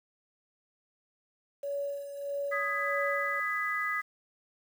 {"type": "tone with tremolo", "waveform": "sine", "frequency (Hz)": 565, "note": "C#5", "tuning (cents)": 33, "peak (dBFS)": -30, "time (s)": [1.63, 3.4], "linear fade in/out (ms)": 5, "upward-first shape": "sine", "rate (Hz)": 1.6, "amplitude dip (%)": 65}
{"type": "chord", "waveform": "sine", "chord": "G# minor", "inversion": "second", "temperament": "just", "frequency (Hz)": [1245.9, 1661.2, 1993.5], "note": ["D#6", "G#6", "B6"], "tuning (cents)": [2, 0, 16], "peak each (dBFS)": [-33, -36, -32], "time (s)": [2.51, 4.02], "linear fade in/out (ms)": 20}
{"effects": ["9-bit"]}